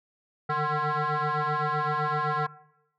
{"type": "tone with frequency modulation", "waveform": "sine", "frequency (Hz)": 154.4, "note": "D#3", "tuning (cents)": -13, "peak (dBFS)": -22, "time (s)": [0.49, 2.47], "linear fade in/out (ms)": 10, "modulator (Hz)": 301, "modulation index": 4.7, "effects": ["noise-tail reverb RT60 0.8 s tail -20 dB re dry", "tanh soft clip ceiling -23 dBFS"]}